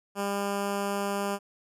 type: tone with notch filter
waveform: 10% pulse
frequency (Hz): 200.4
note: G3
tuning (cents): +38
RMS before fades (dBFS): -30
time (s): 0.15-1.39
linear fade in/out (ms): 50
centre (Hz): 3800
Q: 1.5
effects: resampled to 32000 Hz